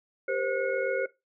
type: tone cluster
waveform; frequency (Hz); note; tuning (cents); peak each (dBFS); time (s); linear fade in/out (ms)
sine; 396.1 / 479.6 / 527 / 1450 / 2175; G4 / A#4 / C5 / F#6 / C#7; +18 / +49 / +12 / -35 / -33; -34 / -34 / -29 / -34 / -37; 0.28-1.06; 5
effects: noise-tail reverb RT60 0.2 s tail -17 dB re dry